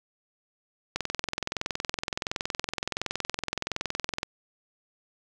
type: click train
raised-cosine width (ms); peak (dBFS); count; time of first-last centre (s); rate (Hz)
0.2; -11; 71; 0.96-4.231; 21.4
effects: none